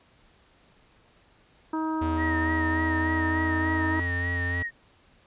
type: harmonic tone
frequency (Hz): 316.6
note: D#4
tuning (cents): +30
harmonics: 1 / 2 / 3 / 4 / 5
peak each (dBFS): -27 / -41 / -32 / -37 / -45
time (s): 1.73-4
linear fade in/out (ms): 5
type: tone with pitch glide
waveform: square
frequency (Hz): 82.6 to 88.02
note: E2 to F2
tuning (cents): +4 to +14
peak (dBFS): -29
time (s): 2.01-4.63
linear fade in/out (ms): 10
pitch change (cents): +110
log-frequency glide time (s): 2.43-4.04
type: tone with vibrato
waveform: sine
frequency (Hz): 1865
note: A#6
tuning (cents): 0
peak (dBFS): -28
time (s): 2.17-4.71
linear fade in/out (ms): 50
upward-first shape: sine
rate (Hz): 3.4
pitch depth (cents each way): 45
effects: pink hiss -60 dBFS RMS until 5.26 s + resampled to 8000 Hz